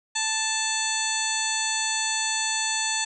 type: harmonic tone with a mistuned harmonic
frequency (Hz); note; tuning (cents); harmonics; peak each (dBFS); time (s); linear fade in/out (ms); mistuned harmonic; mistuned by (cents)
880; A5; 0; 1 / 2 / 3 / 4 / 5 / 7 / 8 / 9; -32 / -32 / -32 / -32 / -32 / -32 / -32 / -32; 0.15-3.05; 10; 9; +16
effects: none